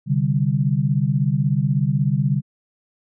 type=chord; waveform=sine; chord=C suspended second; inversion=none; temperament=just; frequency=130.81 / 147.16 / 196.22 Hz; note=C3 / D3 / G3; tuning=0 / +4 / +2 cents; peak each=-21 / -19 / -23 dBFS; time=0.06-2.42 s; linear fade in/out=50 ms; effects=none